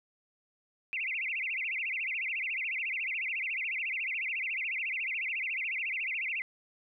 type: tone with vibrato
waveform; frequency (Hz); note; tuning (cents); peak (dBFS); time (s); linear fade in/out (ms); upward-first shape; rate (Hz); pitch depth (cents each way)
sine; 2365; D7; +12; -31; 0.93-6.42; 0; sine; 14; 270
effects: none